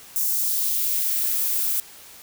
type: noise with high-pass filter sweep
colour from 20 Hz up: violet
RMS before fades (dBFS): -23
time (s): 0.16-1.8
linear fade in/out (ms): 0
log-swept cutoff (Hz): 6800 to 620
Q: 1.2
effects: white hiss -45 dBFS RMS until 2.22 s